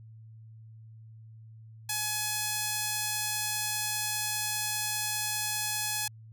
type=tone with band-pass filter; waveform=sawtooth; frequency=845 Hz; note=G#5; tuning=30 cents sharp; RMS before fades=-32 dBFS; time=1.89-6.08 s; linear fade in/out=5 ms; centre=11000 Hz; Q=0.54; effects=added 111 Hz sine -47 dBFS peak until 6.32 s